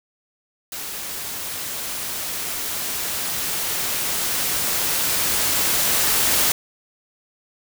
white noise with level ramp, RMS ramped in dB -31 to -18 dBFS, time 0.72-6.52 s, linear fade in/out 2 ms, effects none

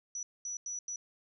sine tone bursts at uneven times, 5900 Hz, F#8, 6 cents flat, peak -36 dBFS, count 4, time 0.15-0.23 / 0.45-0.57 / 0.66-0.79 / 0.88-0.96 s, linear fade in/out 2 ms, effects none

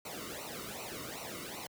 pink noise with flanger, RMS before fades -43 dBFS, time 0.05-1.67 s, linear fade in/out 5 ms, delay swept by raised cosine 0.59 to 1.24 ms, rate 2.6 Hz, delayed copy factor -0.85, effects high-pass 60 Hz 12 dB/octave

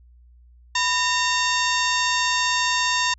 harmonic tone with a mistuned harmonic, 915 Hz, A#5, 32 cents flat, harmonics 1 / 2 / 3 / 4 / 5 / 6 / 7 / 8, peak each -24 / -25 / -28 / -27 / -30 / -30 / -31 / -33 dBFS, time 0.75-3.14 s, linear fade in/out 5 ms, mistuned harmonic 1, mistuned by +140 cents, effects added 60 Hz sine -48 dBFS peak until 3.18 s

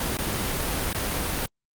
pink noise with dropouts, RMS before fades -27 dBFS, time 0-1.46 s, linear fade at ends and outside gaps 2 ms, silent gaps 0.171-0.186 / 0.93-0.946 s, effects Opus 32 kbps

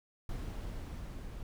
brown noise with level ramp, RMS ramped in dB -39 to -44 dBFS, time 0.29-1.43 s, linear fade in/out 2 ms, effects none

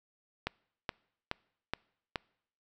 click train, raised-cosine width 0.3 ms, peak -16 dBFS, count 5, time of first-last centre 0.47-2.158 s, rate 2.37 Hz, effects noise-tail reverb RT60 0.7 s tail -26 dB re dry

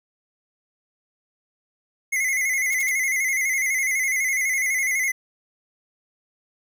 square tone with vibrato, 2093 Hz, C7, in tune, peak -21 dBFS, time 2.12-5.12 s, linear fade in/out 10 ms, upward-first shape square, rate 12 Hz, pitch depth 56 cents each way
blue noise bursts, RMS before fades -32 dBFS, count 3, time 2.72-2.897 s, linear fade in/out 5 ms, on 21 ms, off 57 ms
effects none

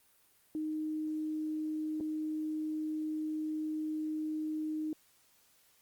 sine tone with dropouts, 309.9 Hz, D#4, 7 cents flat, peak -33 dBFS, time 0.55-4.93 s, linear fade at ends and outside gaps 1 ms, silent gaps 2.002-2.008 s, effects white hiss -67 dBFS RMS until 5.81 s + Opus 32 kbps

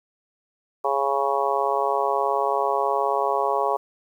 harmonic tone, 138.59 Hz, C#3, in tune, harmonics 3 / 4 / 5 / 6 / 7 / 8, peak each -27 / -27 / -27 / -27 / -27 / -27 dBFS, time 0.84-3.77 s, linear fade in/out 10 ms, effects 9-bit

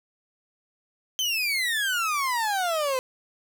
30% pulse exponential sweep, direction down, 3136 to 505 Hz, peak -21 dBFS, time 1.19-2.99 s, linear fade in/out 0 ms, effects none

